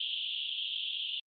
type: band-pass noise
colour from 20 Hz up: pink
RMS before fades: -36 dBFS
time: 0-1.2 s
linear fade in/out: 5 ms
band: 2900 to 3500 Hz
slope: 96 dB/octave
effects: Opus 48 kbps